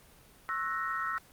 sine chord, F# dominant seventh, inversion second, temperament equal with one note detuned, 1089.7 / 1318.5 / 1480 / 1864.7 Hz, C#6 / E6 / F#6 / A#6, -30 / 0 / 0 / 0 cents, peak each -39 / -33 / -39 / -37 dBFS, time 0.49-1.18 s, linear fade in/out 0 ms, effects pink hiss -58 dBFS RMS until 1.32 s + Opus 24 kbps

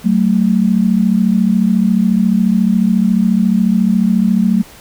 sine tone pair together, 188.84 / 223 Hz, F#3 / A3, +36 / +23 cents, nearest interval minor third, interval 287 cents, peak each -12 dBFS, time 0.04-4.63 s, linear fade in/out 20 ms, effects pink hiss -39 dBFS RMS until 4.8 s

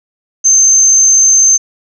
sine tone, 6272 Hz, G8, in tune, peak -4 dBFS, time 0.44-1.58 s, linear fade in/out 20 ms, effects none

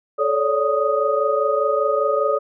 sine tone cluster, 433.9 / 556 / 581 / 1245 Hz, A4 / C#5 / D5 / D#6, -24 / +5 / -19 / +1 cents, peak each -22 dBFS, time 0.18-2.39 s, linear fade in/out 20 ms, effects none

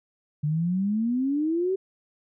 sine exponential sweep, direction up, 145.6 to 390 Hz, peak -22 dBFS, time 0.43-1.76 s, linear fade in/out 10 ms, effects none

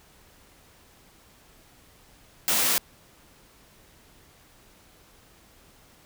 white high-pass noise, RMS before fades -23 dBFS, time 2.48-2.78 s, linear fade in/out 0 ms, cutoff 130 Hz, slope 96 dB/octave, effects pink hiss -56 dBFS RMS until 6.05 s

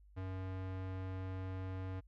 square tone with low-pass filter, 93.9 Hz, F#2, 26 cents sharp, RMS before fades -42 dBFS, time 0.16-2.01 s, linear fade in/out 20 ms, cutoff 2200 Hz, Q 0.66, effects added 50 Hz sine -59 dBFS peak until 2.07 s

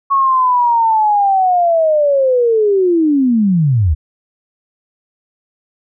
sine linear sweep, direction down, 1108.7 to 68.4 Hz, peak -9 dBFS, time 0.1-3.95 s, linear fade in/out 20 ms, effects none

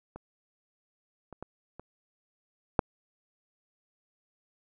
clicks, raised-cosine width 1 ms, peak -28 / -30 / -25 / -29 / -7 dBFS, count 5, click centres 0.16 / 1.327 / 1.426 / 1.796 / 2.792 s, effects none

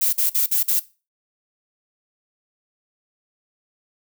violet noise bursts, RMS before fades -19 dBFS, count 5, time 0.01-0.798 s, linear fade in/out 10 ms, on 120 ms, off 47 ms, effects noise-tail reverb RT60 0.3 s tail -18 dB re dry

